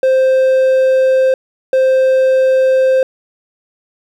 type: tone pair in turn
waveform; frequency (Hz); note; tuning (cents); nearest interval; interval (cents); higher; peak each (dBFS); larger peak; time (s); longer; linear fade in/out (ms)
triangle; 523.3 / 523.3; C5 / C5; 0 / 0; unison; 0; neither; -6; neither; 0.03-1.34 / 1.73-3.03; first; 2
effects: 8-bit